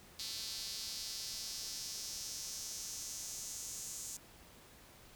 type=tone with high-pass filter sweep; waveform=sawtooth; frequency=222.4 Hz; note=A3; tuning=19 cents sharp; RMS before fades=-44 dBFS; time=0.19-4.17 s; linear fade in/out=5 ms; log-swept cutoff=4400 to 7000 Hz; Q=3.2; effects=pink hiss -59 dBFS RMS until 5.15 s